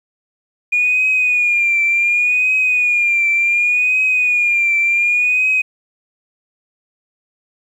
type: tone with vibrato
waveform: sine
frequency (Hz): 2435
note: D#7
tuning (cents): -38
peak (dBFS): -11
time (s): 0.72-5.62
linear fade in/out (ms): 10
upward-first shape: triangle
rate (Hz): 0.68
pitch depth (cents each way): 72
effects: tanh soft clip ceiling -7 dBFS + 8-bit